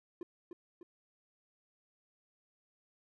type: tone with echo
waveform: triangle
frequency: 349.2 Hz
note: F4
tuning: in tune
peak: -37 dBFS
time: 0.21-0.23 s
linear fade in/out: 2 ms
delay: 300 ms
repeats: 2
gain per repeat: -5 dB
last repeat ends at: 0.83 s
effects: none